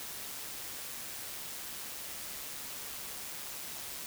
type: noise with amplitude modulation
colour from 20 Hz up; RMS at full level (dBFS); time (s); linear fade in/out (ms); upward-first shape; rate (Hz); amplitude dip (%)
white; -41; 0-4.06; 0; sine; 142; 30
effects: none